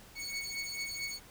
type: beating tone pair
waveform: 20% pulse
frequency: 2217 / 2221.5 Hz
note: C#7 / C#7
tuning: 0 / +3 cents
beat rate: 4.5 Hz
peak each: -35 / -34 dBFS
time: 0.15-1.2 s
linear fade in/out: 50 ms
effects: pink hiss -55 dBFS RMS until 1.3 s